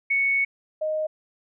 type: tone pair in turn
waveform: sine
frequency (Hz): 2217 / 621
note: C#7 / D#5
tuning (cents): 0 / -3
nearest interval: octave + minor seventh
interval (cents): 2203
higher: first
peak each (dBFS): -19 / -23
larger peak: first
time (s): 0.1-0.45 / 0.81-1.07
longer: first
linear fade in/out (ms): 10
effects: none